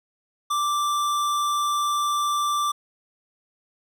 sine tone with hard clipping, 1174.7 Hz, D6, in tune, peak -23 dBFS, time 0.5-2.72 s, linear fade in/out 10 ms, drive 17 dB, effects none

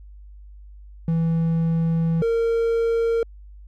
triangle tone pair in turn, 164.6 / 460.1 Hz, E3 / A#4, -2 / -23 cents, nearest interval octave + tritone, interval 1779 cents, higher second, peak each -16 dBFS, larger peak neither, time 1.08-2.22 / 2.22-3.23 s, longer first, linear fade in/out 2 ms, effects added 50 Hz sine -40 dBFS peak until 3.67 s

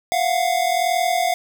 square tone pair together, 686 / 727.4 Hz, F5 / F#5, -31 / -30 cents, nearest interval minor second, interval 101 cents, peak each -21 dBFS, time 0.12-1.34 s, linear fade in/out 0 ms, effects none

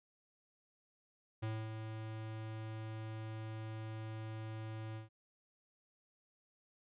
square tone with ADSR envelope, 110 Hz, A2, in tune, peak -37 dBFS, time 1.42-5.09 s, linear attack 14 ms, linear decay 250 ms, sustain -6 dB, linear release 130 ms, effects resampled to 8000 Hz

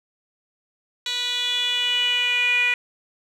10% pulse tone with band-pass filter sweep, 489.5 Hz, B4, 15 cents flat, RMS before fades -22 dBFS, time 1.06-2.74 s, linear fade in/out 2 ms, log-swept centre 4100 to 2300 Hz, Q 6.3, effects none

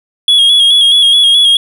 triangle tone with vibrato, 3322 Hz, G#7, in tune, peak -3 dBFS, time 0.28-1.57 s, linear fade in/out 2 ms, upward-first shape square, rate 4.7 Hz, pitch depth 34 cents each way, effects none

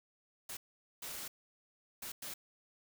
white noise bursts at uneven times, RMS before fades -44 dBFS, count 4, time 0.49-0.57 / 1.02-1.28 / 2.02-2.12 / 2.22-2.34 s, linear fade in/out 5 ms, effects none

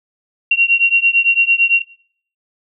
sine beating tone pair, 2746 / 2754.9 Hz, F7 / F7, -30 / -24 cents, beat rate 8.9 Hz, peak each -13 dBFS, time 0.51-1.82 s, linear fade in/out 5 ms, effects noise-tail reverb RT60 0.6 s tail -22 dB re dry

